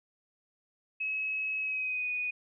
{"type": "tone with pitch glide", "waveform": "sine", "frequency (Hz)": [2568, 2478], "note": ["E7", "D#7"], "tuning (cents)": [-46, -8], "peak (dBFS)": -30, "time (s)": [1, 2.31], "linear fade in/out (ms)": 10, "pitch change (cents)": -62, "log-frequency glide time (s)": [1.6, 2.1], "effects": []}